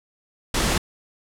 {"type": "noise", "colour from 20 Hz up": "pink", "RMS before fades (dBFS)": -21, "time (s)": [0.54, 0.78], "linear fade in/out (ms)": 5, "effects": ["low-pass 10000 Hz 12 dB/octave"]}